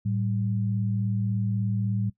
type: tone pair together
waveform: sine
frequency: 110.14 / 193.7 Hz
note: A2 / G3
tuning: +2 / -20 cents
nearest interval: minor seventh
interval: 978 cents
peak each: -25 / -29 dBFS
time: 0.05-2.1 s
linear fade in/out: 10 ms
effects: noise-tail reverb RT60 0.1 s tail -19 dB re dry